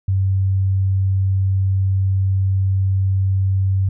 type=tone; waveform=sine; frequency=96 Hz; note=G2; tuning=36 cents flat; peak=-14 dBFS; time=0.08-3.89 s; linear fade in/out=5 ms; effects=none